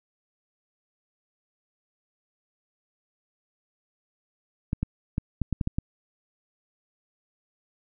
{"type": "clicks", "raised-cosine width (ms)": 5, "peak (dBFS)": -13, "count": 8, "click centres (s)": [4.731, 4.83, 5.181, 5.417, 5.527, 5.612, 5.674, 5.785], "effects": []}